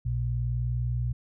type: tone pair together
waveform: sine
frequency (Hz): 60 / 120.2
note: B1 / B2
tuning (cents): -49 / -46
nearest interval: octave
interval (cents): 1203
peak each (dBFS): -30 / -27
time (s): 0.05-1.13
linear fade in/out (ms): 10
effects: none